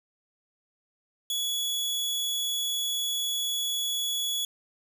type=tone; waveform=sawtooth; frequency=3386 Hz; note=G#7; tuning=33 cents sharp; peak=-24 dBFS; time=1.3-4.45 s; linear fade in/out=2 ms; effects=none